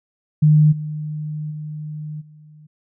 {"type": "tone with level steps", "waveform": "sine", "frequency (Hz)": 152.2, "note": "D#3", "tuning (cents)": -38, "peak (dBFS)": [-9, -24, -27, -42], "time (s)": [0.42, 2.67], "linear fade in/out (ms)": 10, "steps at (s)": [0.71, 1.5, 2.2], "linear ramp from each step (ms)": 20, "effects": []}